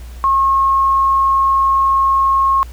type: tone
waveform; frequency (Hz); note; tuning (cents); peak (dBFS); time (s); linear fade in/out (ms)
sine; 1083; C#6; -41; -10; 0.24-2.63; 0
effects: added 60 Hz sine -29 dBFS peak until 2.72 s + pink hiss -44 dBFS RMS until 2.72 s